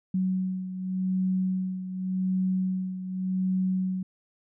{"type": "beating tone pair", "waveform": "sine", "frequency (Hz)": [186.3, 187.17], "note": ["F#3", "F#3"], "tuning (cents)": [12, 20], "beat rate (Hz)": 0.87, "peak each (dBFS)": [-26, -32], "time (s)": [0.14, 4.03], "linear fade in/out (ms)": 5, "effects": []}